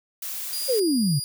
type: noise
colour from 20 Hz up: blue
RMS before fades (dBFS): -32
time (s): 0.22-0.8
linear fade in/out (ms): 5
type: tone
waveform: 25% pulse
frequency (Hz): 4850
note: D#8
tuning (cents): -45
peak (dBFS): -24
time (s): 0.53-1.24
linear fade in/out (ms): 0
type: exponential sweep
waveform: sine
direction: down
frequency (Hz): 554.4 to 131.1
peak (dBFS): -19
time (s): 0.68-1.2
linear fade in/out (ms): 20
effects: none